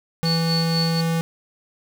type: tone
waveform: square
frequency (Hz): 165.1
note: E3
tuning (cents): +3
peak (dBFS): -20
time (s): 0.23-1.21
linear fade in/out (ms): 0
type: tone with tremolo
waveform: sine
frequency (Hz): 4447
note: C#8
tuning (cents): +5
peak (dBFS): -21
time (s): 0.25-1.01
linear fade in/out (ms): 5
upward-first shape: sine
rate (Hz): 4.1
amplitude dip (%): 70
effects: none